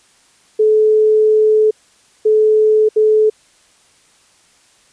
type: tone bursts at uneven times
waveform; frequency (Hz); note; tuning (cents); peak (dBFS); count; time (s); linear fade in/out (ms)
sine; 431.4; A4; -34; -8; 3; 0.59-1.71 / 2.25-2.89 / 2.96-3.3; 10
effects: white hiss -52 dBFS RMS until 4.92 s + resampled to 22050 Hz